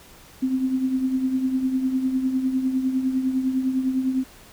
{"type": "tone with tremolo", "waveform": "sine", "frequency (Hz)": 260.7, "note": "C4", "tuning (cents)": -6, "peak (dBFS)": -17, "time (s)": [0.42, 4.24], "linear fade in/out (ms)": 10, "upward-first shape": "triangle", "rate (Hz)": 9.9, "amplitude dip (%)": 65, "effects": ["pink hiss -48 dBFS RMS until 4.52 s"]}